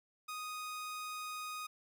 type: tone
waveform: sawtooth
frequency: 1244.5 Hz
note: D#6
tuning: in tune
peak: -37 dBFS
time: 0.28-1.67 s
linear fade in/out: 10 ms
effects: none